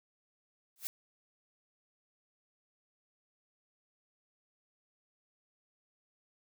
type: noise with exponential growth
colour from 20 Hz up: blue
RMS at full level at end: -33 dBFS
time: 0.76-0.87 s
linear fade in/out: 0 ms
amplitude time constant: 22 ms
effects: none